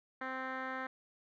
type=tone with low-pass filter; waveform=10% pulse; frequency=260.9 Hz; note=C4; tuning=5 cents flat; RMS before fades=-40 dBFS; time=0.21-0.87 s; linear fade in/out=5 ms; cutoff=1900 Hz; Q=2.8; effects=none